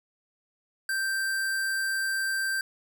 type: tone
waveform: square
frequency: 1568 Hz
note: G6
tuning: in tune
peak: -27 dBFS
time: 0.89-2.61 s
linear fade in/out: 2 ms
effects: none